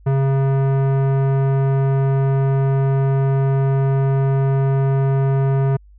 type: tone with tanh clipping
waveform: sine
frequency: 135.8 Hz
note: C#3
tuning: 35 cents flat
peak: -16 dBFS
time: 0.06-5.77 s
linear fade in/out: 10 ms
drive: 17 dB
effects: added 50 Hz sine -43 dBFS peak until 5.98 s